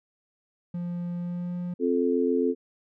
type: tone with pitch glide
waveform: triangle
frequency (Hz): 174.61 to 176.95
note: F3 to F3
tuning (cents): 0 to +23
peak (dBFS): -27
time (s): 0.74-1.74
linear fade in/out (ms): 5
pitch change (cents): +23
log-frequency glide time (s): 1.17-1.55
type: chord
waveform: sine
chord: F major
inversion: second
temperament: just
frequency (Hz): 261.9 / 349.2 / 436.5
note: C4 / F4 / A4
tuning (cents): +2 / 0 / -14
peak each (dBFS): -25 / -28 / -25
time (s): 1.79-2.55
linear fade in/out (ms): 50
effects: none